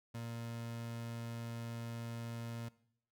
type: tone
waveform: 30% pulse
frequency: 116.54 Hz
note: A#2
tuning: in tune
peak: -39 dBFS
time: 0.14-2.69 s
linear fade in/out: 10 ms
effects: noise-tail reverb RT60 0.7 s tail -20 dB re dry